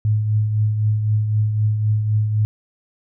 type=tone with tremolo; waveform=sine; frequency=107 Hz; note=A2; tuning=48 cents flat; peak=-13 dBFS; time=0.05-2.45 s; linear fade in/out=0 ms; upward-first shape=triangle; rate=3.9 Hz; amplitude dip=50%; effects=none